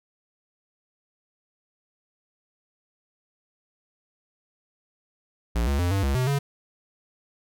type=tone with pitch steps; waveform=square; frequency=57.9 / 70 / 88.1 / 98 / 68.7 / 127.6 / 140.7 Hz; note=A#1 / C#2 / F2 / G2 / C#2 / C3 / C#3; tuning=-11 / +18 / +16 / 0 / -15 / -43 / +26 cents; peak=-22 dBFS; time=5.55-6.39 s; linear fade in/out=10 ms; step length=120 ms; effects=none